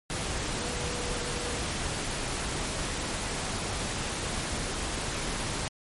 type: tone in noise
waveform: sine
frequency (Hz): 486.9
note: B4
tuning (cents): -25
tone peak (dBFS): -40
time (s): 0.6-1.62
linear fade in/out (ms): 0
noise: pink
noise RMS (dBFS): -32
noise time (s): 0.1-5.68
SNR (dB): -11
effects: MP3 48 kbps